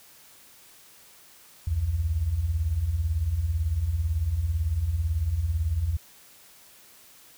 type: beating tone pair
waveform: sine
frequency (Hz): 65.7 / 83.7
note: C2 / E2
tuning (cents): +8 / +27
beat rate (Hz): 18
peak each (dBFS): -30 / -24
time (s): 1.67-5.97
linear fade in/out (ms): 5
effects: white hiss -53 dBFS RMS until 7.37 s